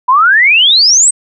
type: exponential sweep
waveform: sine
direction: up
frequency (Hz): 970 to 8420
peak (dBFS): -4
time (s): 0.08-1.11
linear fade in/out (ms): 10
effects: none